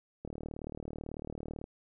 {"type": "click train", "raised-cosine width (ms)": 2, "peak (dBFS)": -27, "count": 54, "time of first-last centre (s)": [0.25, 1.641], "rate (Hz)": 38.1, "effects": []}